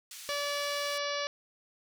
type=band-pass noise; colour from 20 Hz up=white; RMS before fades=-46 dBFS; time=0.11-0.98 s; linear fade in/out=2 ms; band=2300 to 9200 Hz; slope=12 dB/octave
type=harmonic tone; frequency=576 Hz; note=D5; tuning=34 cents flat; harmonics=1 / 2 / 3 / 4 / 5 / 6 / 7 / 8 / 9 / 10; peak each=-35 / -38 / -40 / -41 / -42 / -43 / -43 / -44 / -45 / -45 dBFS; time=0.29-1.27 s; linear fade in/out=0 ms
effects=none